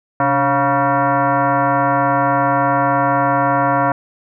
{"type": "tone with frequency modulation", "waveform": "sine", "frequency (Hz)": 130.81, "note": "C3", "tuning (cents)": 0, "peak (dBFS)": -12, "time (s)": [0.2, 3.92], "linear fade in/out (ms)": 2, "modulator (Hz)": 417, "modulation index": 3, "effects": []}